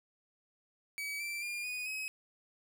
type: tone with pitch steps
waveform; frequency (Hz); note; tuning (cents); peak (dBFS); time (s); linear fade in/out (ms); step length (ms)
40% pulse; 2279 / 2343 / 2409 / 2477 / 2546; C#7 / D7 / D7 / D#7 / D#7; +47 / -5 / +43 / -8 / +39; -36; 0.98-2.08; 0; 220
effects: 13-bit